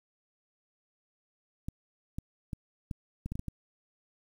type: clicks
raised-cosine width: 5 ms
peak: -23 dBFS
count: 9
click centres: 1.685 / 2.185 / 2.532 / 2.912 / 3.26 / 3.32 / 3.355 / 3.394 / 3.483 s
effects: 9-bit